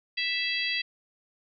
harmonic tone with a mistuned harmonic, 659.3 Hz, E5, in tune, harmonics 3 / 4 / 5 / 6 / 7, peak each -32 / -31 / -33 / -37 / -34 dBFS, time 0.17-0.82 s, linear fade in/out 10 ms, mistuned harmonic 7, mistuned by +22 cents, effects none

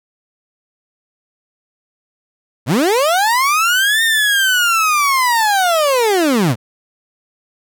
30% pulse linear two-way sweep, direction up then down, 97.9 to 1839 to 97.9 Hz, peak -9 dBFS, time 2.66-6.56 s, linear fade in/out 50 ms, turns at 4.03 s, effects none

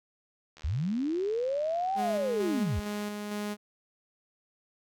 click train, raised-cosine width 0.2 ms, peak -33 dBFS, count 194, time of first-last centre 0.57-3.038 s, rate 78.2 Hz
sine linear two-way sweep, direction up then down, 58.8 to 791 to 58.8 Hz, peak -27 dBFS, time 0.64-2.8 s, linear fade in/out 5 ms, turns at 1.96 s
sawtooth tone with tremolo, 207.7 Hz, G#3, in tune, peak -28 dBFS, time 1.95-3.57 s, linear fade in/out 50 ms, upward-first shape square, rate 2.2 Hz, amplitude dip 30%
effects none

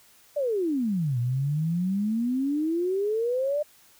sine exponential two-way sweep, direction down then up, 606 to 117.9 to 606 Hz, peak -23 dBFS, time 0.36-3.63 s, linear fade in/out 10 ms, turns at 1.19 s, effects white hiss -57 dBFS RMS until 3.99 s

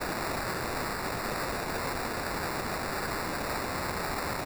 violet noise with sample-and-hold, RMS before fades -33 dBFS, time 0-4.45 s, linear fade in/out 20 ms, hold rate 3150 Hz, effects none

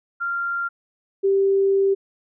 sine tone pair in turn, 1388 / 391.6 Hz, F6 / G4, -11 / -2 cents, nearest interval octave + minor seventh, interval 2191 cents, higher first, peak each -22 / -15 dBFS, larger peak second, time 0.2-0.69 / 1.23-1.95 s, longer second, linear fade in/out 20 ms, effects none

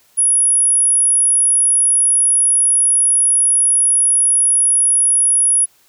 sine tone, 10320 Hz, E9, 38 cents flat, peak -10 dBFS, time 0.17-5.66 s, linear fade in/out 20 ms, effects white hiss -54 dBFS RMS until 5.88 s

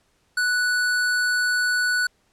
square tone, 1480 Hz, F#6, in tune, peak -20 dBFS, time 0.37-2.07 s, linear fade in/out 5 ms, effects pink hiss -65 dBFS RMS until 2.32 s + low-pass 10000 Hz 12 dB/octave

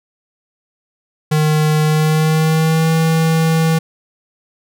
square tone with pitch glide, 153.6 to 161.7 Hz, D#3 to E3, -22 to -33 cents, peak -12 dBFS, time 1.31-3.79 s, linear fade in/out 10 ms, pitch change +89 cents, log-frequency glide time 1.83-2.91 s, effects none

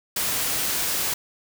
white noise, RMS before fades -25 dBFS, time 0.16-1.14 s, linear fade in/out 5 ms, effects none

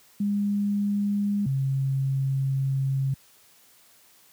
sine tone pair in turn, 203.4 / 135.17 Hz, G#3 / C#3, -36 / -43 cents, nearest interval perfect fifth, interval 707 cents, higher first, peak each -22 dBFS, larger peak neither, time 0.2-1.46 / 1.46-3.14 s, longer second, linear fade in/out 5 ms, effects white hiss -57 dBFS RMS until 4.32 s + high-pass 60 Hz 12 dB/octave

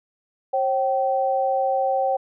sine tone pair together, 538 / 771.4 Hz, C5 / G5, +48 / -28 cents, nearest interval tritone, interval 624 cents, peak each -22 / -21 dBFS, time 0.53-2.17 s, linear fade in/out 10 ms, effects none

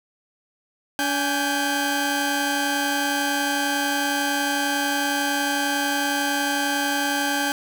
sawtooth tone cluster, 286 / 827 / 1557 Hz, D4 / G#5 / G6, -46 / -8 / -12 cents, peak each -22 dBFS, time 0.99-7.52 s, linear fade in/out 0 ms, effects none

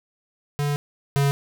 square tone pair in turn, 144.9 / 140.37 Hz, D3 / C#3, -23 / +22 cents, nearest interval minor second, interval 55 cents, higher first, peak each -22 / -18 dBFS, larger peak second, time 0.59-0.76 / 1.16-1.31 s, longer first, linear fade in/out 0 ms, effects none

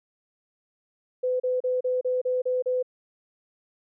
sine tone bursts, 505 Hz, B4, 39 cents sharp, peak -22 dBFS, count 8, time 1.23-2.828 s, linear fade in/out 10 ms, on 170 ms, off 34 ms, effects none

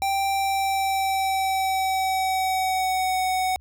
square tone with pitch glide, 784 to 745.6 Hz, G5 to F#5, 0 to +13 cents, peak -22 dBFS, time 0.02-3.56 s, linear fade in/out 0 ms, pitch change -87 cents, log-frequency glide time 0.29-3.22 s, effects added 73 Hz sine -47 dBFS peak until 3.6 s

